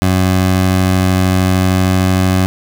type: tone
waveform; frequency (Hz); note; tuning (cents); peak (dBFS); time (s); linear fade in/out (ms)
20% pulse; 93.1; F#2; +11; -5; 0.02-2.46; 0
effects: none